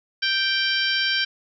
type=harmonic tone; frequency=783 Hz; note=G5; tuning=2 cents flat; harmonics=2 / 3 / 4 / 5 / 6 / 7; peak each=-24 / -29 / -25 / -31 / -28 / -30 dBFS; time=0.22-1.25 s; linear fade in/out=10 ms; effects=none